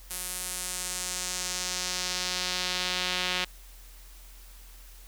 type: tone with band-pass filter sweep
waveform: sawtooth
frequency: 181.6 Hz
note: F#3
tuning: 32 cents flat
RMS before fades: -32 dBFS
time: 0.1-3.45 s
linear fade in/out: 10 ms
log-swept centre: 11000 to 3200 Hz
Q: 1.5
effects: added 42 Hz sine -47 dBFS peak until 5.07 s + white hiss -54 dBFS RMS until 5.07 s